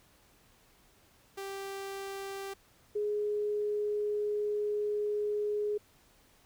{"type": "tone pair in turn", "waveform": ["sawtooth", "sine"], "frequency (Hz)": [392, 417.3], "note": ["G4", "G#4"], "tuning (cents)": [0, 8], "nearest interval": "minor second", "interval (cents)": 108, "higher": "second", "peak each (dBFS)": [-34, -29], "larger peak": "second", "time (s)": [[1.37, 2.54], [2.95, 5.78]], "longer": "second", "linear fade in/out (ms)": 10, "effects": ["pink hiss -64 dBFS RMS until 6.45 s"]}